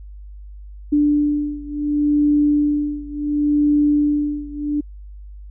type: beating tone pair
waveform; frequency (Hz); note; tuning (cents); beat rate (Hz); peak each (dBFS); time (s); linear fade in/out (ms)
sine; 293.9 / 294.6; D4 / D4; +1 / +6; 0.7; -17 / -19; 0.92-4.81; 10
effects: added 50 Hz sine -34 dBFS peak until 5.5 s